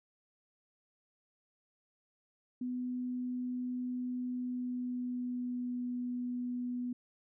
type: tone with pitch glide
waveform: sine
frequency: 249.4 to 246.3 Hz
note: B3 to B3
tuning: +17 to -5 cents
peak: -34 dBFS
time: 2.61-6.93 s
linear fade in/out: 5 ms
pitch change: -22 cents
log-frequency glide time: 4.26-5.83 s
effects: none